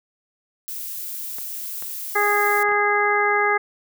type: noise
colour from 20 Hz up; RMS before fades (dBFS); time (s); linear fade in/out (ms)
violet; -31; 0.68-2.63; 0
type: clicks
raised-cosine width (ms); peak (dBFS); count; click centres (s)
0.5; -23; 4; 1.385 / 1.824 / 2.689 / 2.719
type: harmonic tone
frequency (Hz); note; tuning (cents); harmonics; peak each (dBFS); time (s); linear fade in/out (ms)
412.4; G#4; -12; 1 / 2 / 3 / 4 / 5; -23 / -23 / -23 / -23 / -23; 2.15-3.58; 10
effects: none